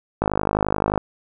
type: click train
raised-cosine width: 1 ms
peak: -5 dBFS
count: 40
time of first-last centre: 0.22-0.977 s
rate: 51.5 Hz
effects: none